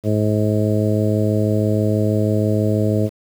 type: harmonic tone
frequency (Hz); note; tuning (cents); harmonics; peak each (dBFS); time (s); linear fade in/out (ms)
106.2; G#2; +39; 1 / 2 / 3 / 4 / 5 / 6; -18 / -21 / -23 / -24 / -25 / -26; 0.03-3.1; 50
effects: 7-bit